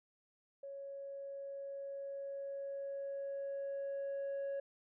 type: tone with level ramp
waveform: sine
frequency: 554.4 Hz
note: C#5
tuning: in tune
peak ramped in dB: -44 to -34 dBFS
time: 0.63-4.6 s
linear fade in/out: 5 ms
effects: tanh soft clip ceiling -36 dBFS